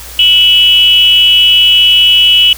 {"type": "tone with frequency modulation", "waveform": "sine", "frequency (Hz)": 2960, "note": "F#7", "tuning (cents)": 0, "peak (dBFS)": -3, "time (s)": [0.19, 2.53], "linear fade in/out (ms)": 2, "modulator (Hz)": 345, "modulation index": 0.53, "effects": ["added 60 Hz sine -31 dBFS peak until 2.57 s", "white hiss -29 dBFS RMS until 2.57 s"]}